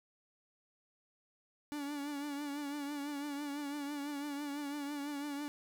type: tone with vibrato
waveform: 45% pulse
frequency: 288 Hz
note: D4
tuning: 34 cents flat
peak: -38 dBFS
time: 1.72-5.48 s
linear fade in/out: 0 ms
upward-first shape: triangle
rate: 6 Hz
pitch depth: 61 cents each way
effects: none